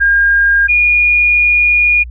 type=tone pair in turn; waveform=sine; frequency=1614 / 2438 Hz; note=G#6 / D#7; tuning=-50 / -36 cents; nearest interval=perfect fifth; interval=714 cents; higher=second; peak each=-7 dBFS; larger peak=neither; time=0-0.68 / 0.68-2.04 s; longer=second; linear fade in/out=20 ms; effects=added 60 Hz sine -25 dBFS peak until 2.1 s